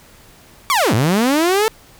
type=linear two-way sweep; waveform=sawtooth; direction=down then up; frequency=1174.7 to 100 to 450.6 Hz; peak=-9 dBFS; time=0.7-1.68 s; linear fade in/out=0 ms; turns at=0.94 s; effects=pink hiss -46 dBFS RMS until 1.99 s